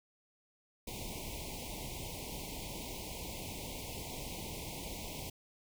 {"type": "band-stop noise", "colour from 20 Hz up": "pink", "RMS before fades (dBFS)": -43, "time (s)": [0.87, 5.3], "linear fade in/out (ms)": 5, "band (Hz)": [1000, 2100], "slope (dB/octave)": 96, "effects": []}